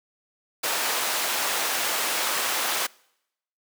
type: high-pass noise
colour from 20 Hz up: pink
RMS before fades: -26 dBFS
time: 0.63-2.87 s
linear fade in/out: 10 ms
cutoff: 700 Hz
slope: 12 dB/octave
effects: noise-tail reverb RT60 0.8 s tail -25 dB re dry